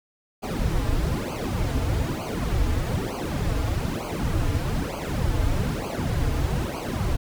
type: noise with flanger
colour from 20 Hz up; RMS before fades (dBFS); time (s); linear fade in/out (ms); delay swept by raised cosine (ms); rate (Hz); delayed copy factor
brown; -25; 0.42-7.17; 20; 0.54 to 5.44; 1.1; -1
effects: none